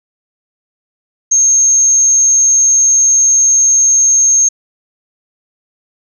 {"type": "tone", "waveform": "sine", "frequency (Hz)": 6430, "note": "G8", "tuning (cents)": 43, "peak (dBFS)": -6, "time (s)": [1.31, 4.49], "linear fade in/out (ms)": 10, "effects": []}